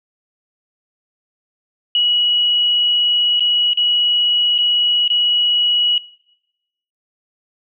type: tone with dropouts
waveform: sine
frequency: 2919 Hz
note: F#7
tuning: 24 cents flat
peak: -12 dBFS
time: 1.95-5.98 s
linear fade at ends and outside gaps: 2 ms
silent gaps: 3.396-3.405 / 3.734-3.773 / 4.581-4.586 / 5.079-5.101 s
effects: noise-tail reverb RT60 1.0 s tail -25 dB re dry